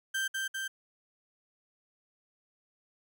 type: tone with echo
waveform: 35% pulse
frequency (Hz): 1568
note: G6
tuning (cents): 0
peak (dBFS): -28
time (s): 0.14-0.28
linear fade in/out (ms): 10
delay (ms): 200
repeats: 2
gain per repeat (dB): -2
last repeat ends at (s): 0.68
effects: none